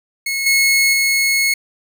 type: tone with level steps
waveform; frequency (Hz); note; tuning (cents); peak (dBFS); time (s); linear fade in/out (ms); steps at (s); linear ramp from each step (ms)
sawtooth; 2180; C#7; -29; -15 / -8 / -10; 0.26-1.54; 5; 0.46 / 0.93; 5
effects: none